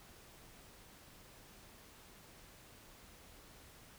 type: silence
effects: pink hiss -59 dBFS RMS until 3.98 s